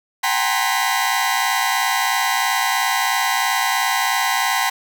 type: tone cluster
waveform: sawtooth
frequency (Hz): 756 / 819 / 929 / 1049 / 1982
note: F#5 / G#5 / A#5 / C6 / B6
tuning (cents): +37 / -24 / -6 / +4 / +6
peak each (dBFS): -20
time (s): 0.23-4.7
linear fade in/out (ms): 10
effects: none